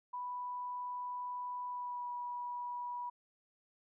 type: tone with pitch glide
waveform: sine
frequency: 987.8 to 974.2 Hz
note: B5 to B5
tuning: 0 to -24 cents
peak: -38 dBFS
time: 0.13-3.1 s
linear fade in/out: 10 ms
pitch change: -24 cents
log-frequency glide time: 1.68-2.09 s
effects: none